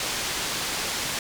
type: low-pass noise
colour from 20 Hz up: white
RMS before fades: -29 dBFS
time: 0-1.19 s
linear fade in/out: 2 ms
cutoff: 6400 Hz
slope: 12 dB/octave
effects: none